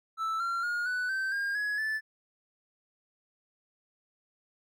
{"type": "tone with pitch steps", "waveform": "triangle", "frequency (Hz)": [1318.5, 1372.9, 1429.6, 1488.5, 1550, 1613.9, 1680.5, 1749.8], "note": ["E6", "F6", "F6", "F#6", "G6", "G6", "G#6", "A6"], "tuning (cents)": [0, -30, 40, 10, -20, 50, 20, -10], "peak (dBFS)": -27, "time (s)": [0.17, 2.01], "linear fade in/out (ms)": 50, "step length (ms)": 230, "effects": []}